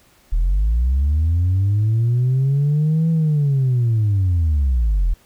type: linear two-way sweep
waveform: sine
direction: up then down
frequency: 37.9 to 164.81 to 37.9 Hz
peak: -12 dBFS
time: 0.32-5.14 s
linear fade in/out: 10 ms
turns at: 3.1 s
effects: tanh soft clip ceiling -12 dBFS + pink hiss -54 dBFS RMS until 5.25 s